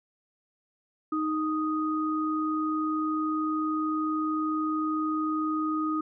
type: tone pair together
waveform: sine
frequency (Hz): 311.1 / 1244.5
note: D#4 / D#6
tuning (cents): 0 / 0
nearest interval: 2 octaves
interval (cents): 2400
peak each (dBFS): -27 / -30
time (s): 1.12-6.01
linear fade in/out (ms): 5
effects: none